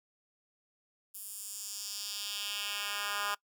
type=tone with high-pass filter sweep; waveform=10% pulse; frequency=204.2 Hz; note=G#3; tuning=29 cents flat; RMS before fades=-38 dBFS; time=1.14-3.35 s; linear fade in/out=10 ms; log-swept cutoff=11000 to 1300 Hz; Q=1.6; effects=noise-tail reverb RT60 0.1 s tail -23 dB re dry